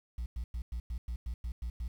sine tone bursts, 59 Hz, A#1, 22 cents sharp, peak -31 dBFS, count 10, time 0.18-1.88 s, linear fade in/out 5 ms, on 80 ms, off 100 ms, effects tanh soft clip ceiling -33 dBFS + 10-bit

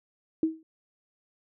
sine tone with exponential decay, 320 Hz, D#4, 49 cents sharp, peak -18 dBFS, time 0.43-0.63 s, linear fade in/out 2 ms, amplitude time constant 42 ms, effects none

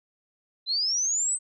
sine linear sweep, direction up, 3951 to 8290 Hz, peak -23 dBFS, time 0.66-1.39 s, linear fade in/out 50 ms, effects none

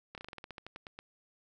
slowing click train, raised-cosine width 0.3 ms, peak -28 dBFS, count 14, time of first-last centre 0.15-0.99 s, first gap 28 ms, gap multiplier 1.13, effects none

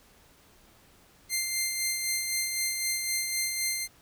10% pulse tone with tremolo, 2093 Hz, C7, in tune, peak -17 dBFS, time 1.29-3.88 s, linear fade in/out 50 ms, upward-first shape sine, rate 3.9 Hz, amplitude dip 40%, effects pink hiss -59 dBFS RMS until 4.01 s

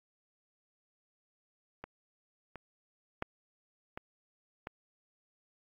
clicks, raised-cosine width 0.5 ms, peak -26 / -29 / -18 / -25 / -24 dBFS, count 5, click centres 1.84 / 2.557 / 3.224 / 3.975 / 4.671 s, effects AAC 64 kbps

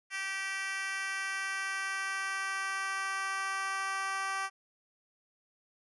10% pulse tone with high-pass filter sweep, 387.8 Hz, G4, 19 cents flat, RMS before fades -35 dBFS, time 0.1-4.5 s, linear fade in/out 50 ms, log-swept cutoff 1900 to 1000 Hz, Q 1.8, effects resampled to 24000 Hz

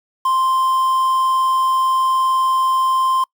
triangle tone with quantisation, 1046.5 Hz, C6, in tune, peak -12 dBFS, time 0.25-3.24 s, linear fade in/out 5 ms, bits 6, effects noise-tail reverb RT60 0.1 s tail -26 dB re dry

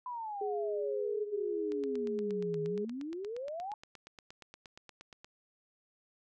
sine exponential two-way sweep, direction down then up, 1012 to 155.56 to 867 Hz, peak -37 dBFS, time 0.06-3.74 s, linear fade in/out 2 ms, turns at 2.63 s
sine tone, 415.3 Hz, G#4, in tune, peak -33 dBFS, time 0.41-2.85 s, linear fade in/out 5 ms
click train, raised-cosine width 0.2 ms, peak -32 dBFS, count 31, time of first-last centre 1.72-5.245 s, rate 8.51 Hz
effects none

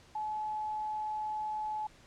sine tone, 856 Hz, A5, 48 cents flat, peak -33 dBFS, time 0.15-1.87 s, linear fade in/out 5 ms, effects pink hiss -59 dBFS RMS until 2.06 s + low-pass 7000 Hz 12 dB/octave

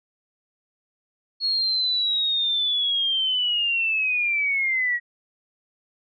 sine linear sweep, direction down, 4334 to 1900 Hz, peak -20 dBFS, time 1.4-5 s, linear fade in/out 50 ms, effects none

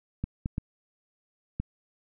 clicks, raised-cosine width 5 ms, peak -17 dBFS, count 4, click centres 0.24 / 0.459 / 0.581 / 1.6 s, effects none

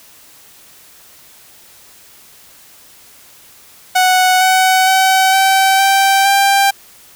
sawtooth tone with pitch steps, 740 / 749.9 / 759.9 / 770.1 / 780.4 / 790.8 Hz, F#5 / F#5 / F#5 / G5 / G5 / G5, 0 / +23 / +46 / -31 / -8 / +15 cents, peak -5 dBFS, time 3.95-6.71 s, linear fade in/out 10 ms, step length 460 ms, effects white hiss -43 dBFS RMS until 7.15 s

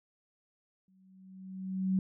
sine tone with exponential growth, 188.8 Hz, F#3, 35 cents sharp, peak -24 dBFS, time 0.88-1.99 s, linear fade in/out 2 ms, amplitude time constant 240 ms, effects none

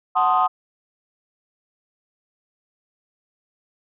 sine chord, F# diminished seventh, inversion none, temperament equal, 740 / 880 / 1046.5 / 1244.5 Hz, F#5 / A5 / C6 / Eb6, 0 / 0 / 0 / 0 cents, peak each -19 / -23 / -20 / -19 dBFS, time 0.15-0.48 s, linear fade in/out 20 ms, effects tanh soft clip ceiling -8 dBFS

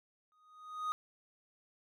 triangle tone with exponential growth, 1244.5 Hz, D#6, in tune, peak -29 dBFS, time 0.32-0.92 s, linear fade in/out 0 ms, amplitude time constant 130 ms, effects none

